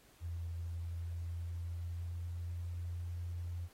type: tone with pitch glide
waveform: sine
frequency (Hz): 84.6 to 86.68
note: E2 to F2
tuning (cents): +45 to -12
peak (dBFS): -38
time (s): 0.2-3.69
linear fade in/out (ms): 50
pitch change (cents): +43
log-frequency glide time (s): 0.72-2.78
effects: pink hiss -65 dBFS RMS until 3.73 s + AAC 48 kbps